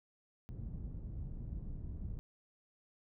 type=low-pass noise; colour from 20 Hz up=pink; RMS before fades=-43 dBFS; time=0.49-2.19 s; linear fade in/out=0 ms; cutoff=150 Hz; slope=12 dB/octave; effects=none